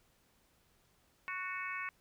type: harmonic tone with a mistuned harmonic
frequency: 370 Hz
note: F#4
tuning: in tune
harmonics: 3 / 4 / 5 / 6 / 7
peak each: -43 / -45 / -45 / -42 / -46 dBFS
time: 1.28-1.89 s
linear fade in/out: 0 ms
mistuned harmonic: 5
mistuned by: -23 cents
effects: pink hiss -71 dBFS RMS until 2 s